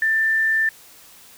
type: tone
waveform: sine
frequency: 1779 Hz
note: A6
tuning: 19 cents sharp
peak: -16 dBFS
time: 0.02-0.69 s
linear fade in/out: 2 ms
effects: white hiss -47 dBFS RMS until 1.37 s